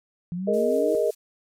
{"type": "exponential sweep", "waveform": "sine", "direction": "up", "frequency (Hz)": [169, 329.6], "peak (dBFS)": -27, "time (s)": [0.32, 0.95], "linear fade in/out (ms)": 0}
{"type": "chord", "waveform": "sine", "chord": "Ab suspended second", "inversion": "none", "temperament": "equal", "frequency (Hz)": [415.3, 466.2, 622.3], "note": ["Ab4", "Bb4", "Eb5"], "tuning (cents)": [0, 0, 0], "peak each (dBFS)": [-25, -24, -24], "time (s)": [0.47, 1.11], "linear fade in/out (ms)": 10}
{"type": "noise with tremolo", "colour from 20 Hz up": "violet", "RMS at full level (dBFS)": -40, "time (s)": [0.53, 1.15], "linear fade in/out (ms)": 10, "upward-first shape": "sine", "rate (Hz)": 5.5, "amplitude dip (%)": 30}
{"effects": ["low-pass 10000 Hz 12 dB/octave"]}